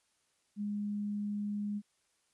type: tone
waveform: sine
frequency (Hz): 206.2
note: G#3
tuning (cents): -12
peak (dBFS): -33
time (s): 0.56-1.82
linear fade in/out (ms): 50
effects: white hiss -75 dBFS RMS until 2.33 s + resampled to 24000 Hz